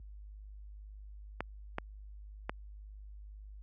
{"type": "clicks", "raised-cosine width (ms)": 0.5, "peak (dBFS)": -19, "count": 3, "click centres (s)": [1.406, 1.784, 2.495], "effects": ["added 51 Hz sine -38 dBFS peak until 3.62 s", "high-pass 80 Hz 12 dB/octave"]}